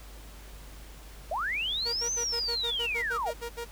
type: linear two-way sweep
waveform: sine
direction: up then down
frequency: 567 to 6272 to 567 Hz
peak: -28 dBFS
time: 1.31-3.31 s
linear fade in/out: 5 ms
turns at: 2.13 s
type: tone bursts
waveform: sawtooth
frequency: 470.5 Hz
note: A#4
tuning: 16 cents sharp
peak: -30 dBFS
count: 12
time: 1.85-3.652 s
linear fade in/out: 20 ms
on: 86 ms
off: 70 ms
effects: added 50 Hz sine -45 dBFS peak until 3.71 s + pink hiss -51 dBFS RMS until 3.71 s